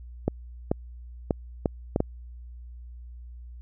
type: clicks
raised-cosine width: 2 ms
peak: -9 dBFS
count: 6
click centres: 0.28 / 0.715 / 1.308 / 1.658 / 1.961 / 2.004 s
effects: added 60 Hz sine -40 dBFS peak until 3.61 s